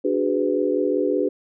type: chord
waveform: sine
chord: G# half-diminished seventh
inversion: second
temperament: equal with one note detuned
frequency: 293.7 / 370 / 415.3 / 500.2 Hz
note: D4 / F#4 / G#4 / B4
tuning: 0 / 0 / 0 / +22 cents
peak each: -24 dBFS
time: 0.04-1.29 s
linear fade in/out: 10 ms
effects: none